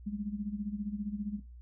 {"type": "tone with tremolo", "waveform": "sine", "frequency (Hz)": 206.3, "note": "G#3", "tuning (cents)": -11, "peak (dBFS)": -31, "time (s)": [0.06, 1.4], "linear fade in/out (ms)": 10, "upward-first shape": "sine", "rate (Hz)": 15, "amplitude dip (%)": 75, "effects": ["noise-tail reverb RT60 0.3 s tail -18 dB re dry", "added 60 Hz sine -47 dBFS peak until 1.61 s"]}